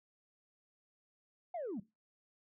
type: linear sweep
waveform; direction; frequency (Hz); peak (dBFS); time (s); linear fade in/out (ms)
sine; down; 740 to 175.1; -36; 1.54-1.8; 5
effects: noise-tail reverb RT60 0.2 s tail -18 dB re dry + tanh soft clip ceiling -35 dBFS